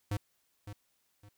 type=tone with echo; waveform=square; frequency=102.7 Hz; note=G#2; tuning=19 cents flat; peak=-31 dBFS; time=0.11-0.17 s; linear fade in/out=5 ms; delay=560 ms; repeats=2; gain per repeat=-11 dB; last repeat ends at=1.29 s; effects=white hiss -75 dBFS RMS until 1.37 s